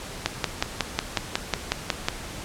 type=click train; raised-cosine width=0.2 ms; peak=-4 dBFS; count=11; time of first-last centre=0.26-2.085 s; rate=5.48 Hz; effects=pink hiss -37 dBFS RMS until 2.44 s + low-pass 10000 Hz 12 dB/octave